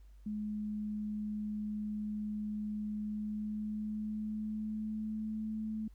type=tone with pitch glide; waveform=sine; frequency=211.1 to 217.5 Hz; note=G#3 to A3; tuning=+29 to -20 cents; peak=-35 dBFS; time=0.26-5.88 s; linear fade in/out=5 ms; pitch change=+51 cents; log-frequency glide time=3.02-5.5 s; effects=added 50 Hz sine -53 dBFS peak until 5.94 s + pink hiss -75 dBFS RMS until 5.94 s